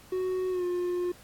triangle tone with pitch glide, 370.5 to 355.6 Hz, F#4 to F4, +2 to +31 cents, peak -25 dBFS, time 0.12-1.12 s, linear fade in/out 5 ms, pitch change -71 cents, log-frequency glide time 0.5-0.64 s, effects pink hiss -54 dBFS RMS until 1.23 s + AAC 64 kbps

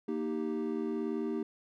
triangle chord, Eb major, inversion second, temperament equal, 233.1 / 311.1 / 392 Hz, Bb3 / Eb4 / G4, 0 / 0 / 0 cents, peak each -34 dBFS, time 0.08-1.43 s, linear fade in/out 5 ms, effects none

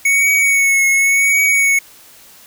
square tone with vibrato, 2217 Hz, C#7, in tune, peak -11 dBFS, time 0.05-1.79 s, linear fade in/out 5 ms, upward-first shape triangle, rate 0.91 Hz, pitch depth 36 cents each way, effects white hiss -43 dBFS RMS until 2.46 s

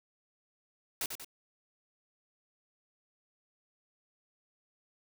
white noise with echo, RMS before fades -34 dBFS, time 1.01-1.06 s, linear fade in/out 2 ms, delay 93 ms, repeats 2, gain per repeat -6 dB, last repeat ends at 1.246 s, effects none

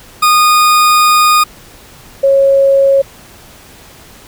40% pulse / sine tone pair in turn, 1230 / 547.9 Hz, D#6 / C#5, -20 / -20 cents, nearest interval octave + major second, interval 1400 cents, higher first, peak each -5 dBFS, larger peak neither, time 0.22-1.44 / 2.23-3.02 s, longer first, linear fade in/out 10 ms, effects pink hiss -38 dBFS RMS until 4.27 s

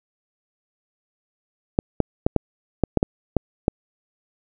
clicks, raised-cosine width 2 ms, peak -3 dBFS, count 9, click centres 1.789 / 2.003 / 2.265 / 2.363 / 2.837 / 2.973 / 3.029 / 3.367 / 3.681 s, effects none

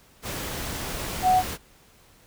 sine tone in noise, 740 Hz, F#5, in tune, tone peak -16 dBFS, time 1.22-1.43 s, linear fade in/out 50 ms, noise pink, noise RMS -32 dBFS, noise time 0.22-1.58 s, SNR +13 dB, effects pink hiss -56 dBFS RMS until 2.26 s

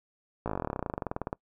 slowing click train, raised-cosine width 1 ms, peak -17 dBFS, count 27, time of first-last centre 0.46-1.329 s, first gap 17 ms, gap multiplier 1.05, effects noise-tail reverb RT60 0.1 s tail -25 dB re dry

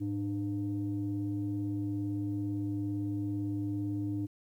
sine tone pair together, 105.99 / 300.2 Hz, G#2 / D4, +36 / +38 cents, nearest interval octave + tritone, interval 1802 cents, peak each -34 / -32 dBFS, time 0-4.27 s, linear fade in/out 20 ms, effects tanh soft clip ceiling -25 dBFS + 11-bit

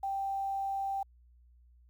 sine tone with quantisation, 784 Hz, G5, in tune, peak -31 dBFS, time 0.03-1.03 s, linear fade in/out 5 ms, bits 10, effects added 60 Hz sine -58 dBFS peak until 1.89 s

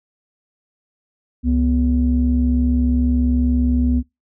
sine tone pair together, 68.42 / 246.1 Hz, C#2 / B3, -22 / -6 cents, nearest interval octave + minor seventh, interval 2216 cents, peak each -16 dBFS, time 1.43-4.03 s, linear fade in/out 50 ms, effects noise-tail reverb RT60 0.2 s tail -21 dB re dry + tanh soft clip ceiling -7 dBFS

